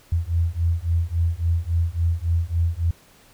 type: beating tone pair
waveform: sine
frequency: 82.5 / 86.1 Hz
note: E2 / F2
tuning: +2 / -24 cents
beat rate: 3.6 Hz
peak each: -22 dBFS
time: 0.12-2.91 s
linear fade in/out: 5 ms
effects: pink hiss -53 dBFS RMS until 3.33 s